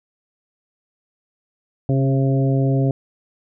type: harmonic tone with a mistuned harmonic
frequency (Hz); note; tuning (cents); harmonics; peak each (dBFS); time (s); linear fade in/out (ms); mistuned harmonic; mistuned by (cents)
134.6; C3; +49; 1 / 2 / 3 / 4 / 5; -16 / -22 / -26 / -28 / -30; 1.89-2.91; 2; 2; +19
effects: none